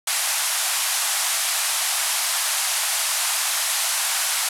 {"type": "band-pass noise", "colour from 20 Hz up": "white", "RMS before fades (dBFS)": -23, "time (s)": [0.07, 4.49], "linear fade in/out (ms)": 5, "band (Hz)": [660, 12000], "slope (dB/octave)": 48, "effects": []}